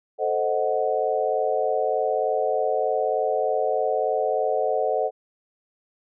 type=chord; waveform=sine; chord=A diminished seventh; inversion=none; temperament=equal; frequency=440 / 523.3 / 622.3 / 740 Hz; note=A4 / C5 / Eb5 / Gb5; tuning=0 / 0 / 0 / 0 cents; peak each=-26 dBFS; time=0.18-5.11 s; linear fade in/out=50 ms; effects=none